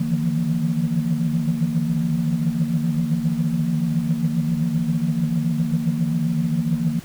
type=tone cluster; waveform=sine; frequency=151.8 / 157.9 / 165.9 / 173.2 / 231.6 Hz; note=D#3 / D#3 / E3 / F3 / A#3; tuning=-42 / +26 / +11 / -14 / -11 cents; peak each=-25 / -28 / -23 / -25 / -23 dBFS; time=0-7 s; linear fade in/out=10 ms; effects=tanh soft clip ceiling -10 dBFS + pink hiss -43 dBFS RMS until 7.04 s